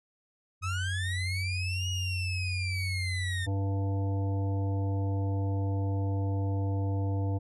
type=tone; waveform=sine; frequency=92.5 Hz; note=F#2; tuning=in tune; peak=-30 dBFS; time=0.61-3.48 s; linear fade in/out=50 ms
type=linear two-way sweep; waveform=30% pulse; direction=up then down; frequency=1258 to 2900 to 1796 Hz; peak=-31 dBFS; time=0.62-3.47 s; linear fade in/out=20 ms; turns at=1.89 s
type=harmonic tone; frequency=98 Hz; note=G2; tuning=in tune; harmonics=1 / 3 / 5 / 7 / 9; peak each=-27 / -37 / -41 / -44 / -46 dBFS; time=3.46-7.39 s; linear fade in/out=20 ms
effects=resampled to 24000 Hz